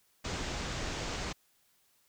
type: low-pass noise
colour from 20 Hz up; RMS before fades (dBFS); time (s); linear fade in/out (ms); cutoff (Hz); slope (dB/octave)
pink; -37; 0.24-1.33; 10; 7400; 48
effects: white hiss -70 dBFS RMS until 2.08 s